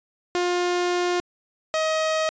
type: tone pair in turn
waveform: sawtooth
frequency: 354.7 / 632 Hz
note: F4 / D#5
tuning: +27 / +27 cents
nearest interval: minor seventh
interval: 1000 cents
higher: second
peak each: -17 dBFS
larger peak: neither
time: 0.35-1.2 / 1.74-2.29 s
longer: first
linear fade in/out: 0 ms
effects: resampled to 16000 Hz